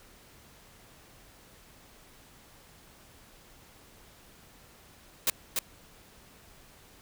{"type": "noise with echo", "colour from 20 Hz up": "white", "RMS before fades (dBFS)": -25, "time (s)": [5.27, 5.3], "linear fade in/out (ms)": 2, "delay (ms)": 290, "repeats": 1, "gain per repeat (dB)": -4, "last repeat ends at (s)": 5.59, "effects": ["pink hiss -56 dBFS RMS until 7.01 s"]}